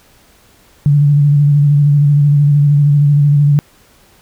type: tone with vibrato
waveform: sine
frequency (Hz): 144.9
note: D3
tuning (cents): -23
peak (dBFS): -6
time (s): 0.86-3.59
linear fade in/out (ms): 0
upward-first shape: square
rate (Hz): 13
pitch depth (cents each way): 26
effects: pink hiss -48 dBFS RMS until 4.21 s